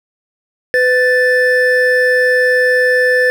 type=tone pair together; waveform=triangle; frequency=502.2 / 1760 Hz; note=B4 / A6; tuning=+29 / 0 cents; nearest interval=octave + minor seventh; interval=2171 cents; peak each=-10 dBFS; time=0.74-3.3 s; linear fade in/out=0 ms; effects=7-bit